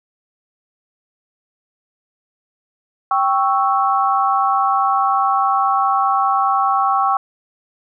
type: chord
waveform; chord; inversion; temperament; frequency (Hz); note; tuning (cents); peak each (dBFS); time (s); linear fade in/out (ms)
sine; C# diminished; second; equal; 784 / 1108.7 / 1318.5; G5 / C#6 / E6; 0 / 0 / 0; -17 / -17 / -20; 3.11-7.17; 2
effects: none